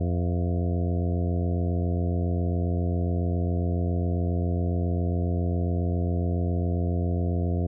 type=harmonic tone with a mistuned harmonic; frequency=87.31 Hz; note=F2; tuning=in tune; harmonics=1 / 2 / 3 / 4 / 5 / 6 / 7 / 8; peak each=-24 / -30 / -34 / -36 / -38 / -40 / -41 / -42 dBFS; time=0-7.67 s; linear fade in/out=10 ms; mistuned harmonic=7; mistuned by=+79 cents; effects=none